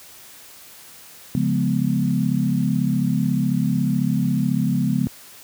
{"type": "chord", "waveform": "sine", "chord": "C# dominant seventh", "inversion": "none", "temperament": "equal with one note detuned", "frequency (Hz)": [138.59, 174.61, 208.7, 246.9], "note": ["C#3", "E#3", "G#3", "B3"], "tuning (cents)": [0, 0, 9, 0], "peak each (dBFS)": -23, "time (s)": [1.35, 5.07], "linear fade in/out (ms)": 0, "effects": ["white hiss -44 dBFS RMS until 5.43 s", "high-pass 60 Hz 12 dB/octave"]}